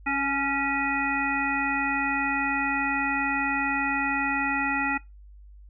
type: harmonic tone with a mistuned harmonic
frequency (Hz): 276.5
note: C#4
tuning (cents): -4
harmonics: 1 / 3 / 5 / 7 / 9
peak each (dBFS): -30 / -30 / -30 / -30 / -30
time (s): 0.06-4.98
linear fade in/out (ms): 10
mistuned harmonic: 3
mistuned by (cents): +22
effects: noise-tail reverb RT60 0.2 s tail -20 dB re dry + added 50 Hz sine -45 dBFS peak until 5.69 s